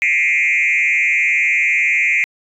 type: tone with frequency modulation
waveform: sine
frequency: 2256 Hz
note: C#7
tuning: 30 cents sharp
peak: -11 dBFS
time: 0.02-2.24 s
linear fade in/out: 0 ms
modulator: 154 Hz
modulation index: 1.7
effects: tanh soft clip ceiling -9 dBFS